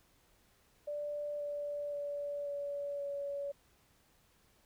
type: tone with pitch steps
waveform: sine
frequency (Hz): 587 / 581.6 / 576.2 / 570.9 / 565.7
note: D5 / D5 / D5 / D5 / C#5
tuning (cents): -1 / -17 / -33 / -49 / +35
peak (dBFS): -36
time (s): 0.87-3.52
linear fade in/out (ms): 10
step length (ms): 530
effects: pink hiss -69 dBFS RMS until 4.65 s